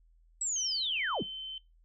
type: linear sweep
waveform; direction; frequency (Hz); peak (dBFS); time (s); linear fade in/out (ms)
sine; down; 7902 to 108.5; -30; 0.41-1.23; 5
type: tone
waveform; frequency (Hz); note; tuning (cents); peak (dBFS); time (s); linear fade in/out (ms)
sine; 3077; G7; -33; -38; 0.56-1.58; 2
effects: noise-tail reverb RT60 0.2 s tail -20 dB re dry + added 41 Hz sine -60 dBFS peak until 1.84 s